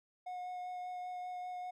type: tone with vibrato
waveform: triangle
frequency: 725 Hz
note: F#5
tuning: 35 cents flat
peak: -38 dBFS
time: 0.26-1.71 s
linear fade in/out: 10 ms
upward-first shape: sine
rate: 5.1 Hz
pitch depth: 10 cents each way
effects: none

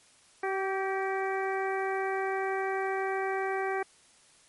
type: harmonic tone with a mistuned harmonic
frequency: 384.5 Hz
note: G4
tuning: 33 cents flat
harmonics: 1 / 2 / 3 / 4 / 5 / 6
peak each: -31 / -33 / -39 / -38 / -39 / -42 dBFS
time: 0.43-3.83 s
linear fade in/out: 5 ms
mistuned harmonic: 4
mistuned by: +32 cents
effects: white hiss -60 dBFS RMS until 4.48 s + MP3 48 kbps

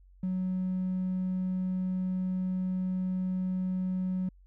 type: tone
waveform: triangle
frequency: 185 Hz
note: F#3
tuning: in tune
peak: -25 dBFS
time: 0.23-4.29 s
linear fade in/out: 5 ms
effects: tanh soft clip ceiling -24 dBFS + added 46 Hz sine -54 dBFS peak until 4.46 s

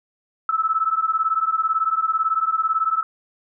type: beating tone pair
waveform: sine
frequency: 1300 / 1318 Hz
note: E6 / E6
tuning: -24 / -1 cents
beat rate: 18 Hz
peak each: -21 / -21 dBFS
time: 0.49-3.03 s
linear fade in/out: 2 ms
effects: none

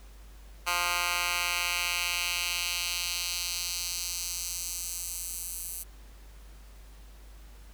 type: tone with high-pass filter sweep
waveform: 10% pulse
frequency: 175.5 Hz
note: F3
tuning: 9 cents sharp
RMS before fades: -32 dBFS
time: 0.66-5.84 s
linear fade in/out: 20 ms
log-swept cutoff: 1400 to 10000 Hz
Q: 1.3
effects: added 50 Hz sine -47 dBFS peak until 7.73 s + pink hiss -58 dBFS RMS until 7.73 s

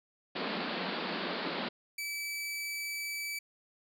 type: band-pass noise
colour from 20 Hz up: pink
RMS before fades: -36 dBFS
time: 0.35-1.69 s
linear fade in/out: 10 ms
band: 170 to 4700 Hz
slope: 96 dB/octave
type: tone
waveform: sawtooth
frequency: 2305 Hz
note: D7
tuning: 33 cents flat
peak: -32 dBFS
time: 1.98-3.39 s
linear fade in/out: 5 ms
effects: none

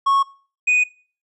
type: tone pair in turn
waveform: triangle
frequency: 1100 / 2484 Hz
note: C#6 / D#7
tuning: -14 / -3 cents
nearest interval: octave + major second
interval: 1411 cents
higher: second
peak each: -12 dBFS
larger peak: neither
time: 0.06-0.23 / 0.67-0.84 s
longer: neither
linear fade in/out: 10 ms
effects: noise-tail reverb RT60 0.4 s tail -21 dB re dry + resampled to 24000 Hz

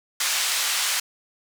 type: band-pass noise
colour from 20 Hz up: white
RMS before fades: -24 dBFS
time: 0.2-1 s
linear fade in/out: 5 ms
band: 1100 to 7700 Hz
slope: 12 dB/octave
effects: none

